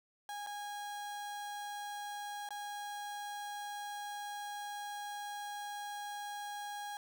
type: tone with dropouts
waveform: 35% pulse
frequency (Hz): 822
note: G#5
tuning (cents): -18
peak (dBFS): -39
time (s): 0.29-6.97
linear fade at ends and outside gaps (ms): 1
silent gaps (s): 0.464-0.47 / 2.489-2.506
effects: 11-bit